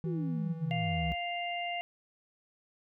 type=tone; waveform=triangle; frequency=163.1 Hz; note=E3; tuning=18 cents flat; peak=-30 dBFS; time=0.04-1.12 s; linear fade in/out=0 ms
type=exponential sweep; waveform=sine; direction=down; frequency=392 to 62 Hz; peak=-35 dBFS; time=0.05-1.15 s; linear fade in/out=20 ms
type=harmonic tone; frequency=698.5 Hz; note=F5; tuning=in tune; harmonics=1 / 3 / 4; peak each=-35 / -39 / -39 dBFS; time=0.71-1.81 s; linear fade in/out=0 ms
effects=none